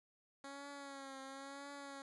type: tone with vibrato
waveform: 10% pulse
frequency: 275.4 Hz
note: C#4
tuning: 11 cents flat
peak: -40 dBFS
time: 0.44-2.02 s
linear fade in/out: 2 ms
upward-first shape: triangle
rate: 0.98 Hz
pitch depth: 56 cents each way
effects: resampled to 24000 Hz